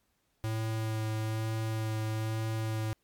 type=tone with vibrato; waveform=square; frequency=110.2 Hz; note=A2; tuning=3 cents sharp; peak=-31 dBFS; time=0.44-2.93 s; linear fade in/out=0 ms; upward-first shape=sine; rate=1.1 Hz; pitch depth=13 cents each way; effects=pink hiss -75 dBFS RMS until 3.03 s + MP3 96 kbps